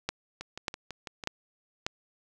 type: two click trains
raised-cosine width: 0.2 ms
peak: -21 / -12 dBFS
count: 6 / 4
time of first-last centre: 0.41-1.238 / 0.09-1.865 s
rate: 6.04 / 1.69 Hz
effects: none